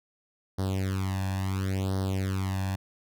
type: tone with flanger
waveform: sawtooth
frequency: 95.6 Hz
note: G2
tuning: 43 cents flat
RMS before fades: -29 dBFS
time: 0.58-2.76 s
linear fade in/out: 10 ms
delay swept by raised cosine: 0.2 to 1.17 ms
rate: 0.72 Hz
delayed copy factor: +1
effects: none